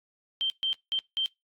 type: tone bursts at uneven times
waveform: sine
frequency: 3136 Hz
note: G7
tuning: in tune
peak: -25 dBFS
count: 4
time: 0.41-0.5 / 0.63-0.73 / 0.92-0.99 / 1.17-1.26 s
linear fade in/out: 0 ms
effects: noise-tail reverb RT60 0.2 s tail -24 dB re dry + AAC 64 kbps